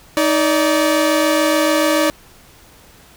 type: tone pair together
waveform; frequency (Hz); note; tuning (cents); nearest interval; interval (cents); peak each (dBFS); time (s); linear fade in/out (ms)
sawtooth; 312.7 / 578.5; D#4 / D5; +9 / -26; major seventh; 1065; -12; 0.17-2.1; 0
effects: pink hiss -46 dBFS RMS until 3.16 s